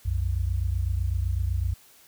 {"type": "tone pair together", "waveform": "sine", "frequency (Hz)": [62.7, 90.64], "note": ["B1", "F#2"], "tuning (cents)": [27, -35], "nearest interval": "tritone", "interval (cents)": 638, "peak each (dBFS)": -26, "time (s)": [0.05, 1.74], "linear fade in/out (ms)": 10, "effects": ["white hiss -55 dBFS RMS until 2.07 s"]}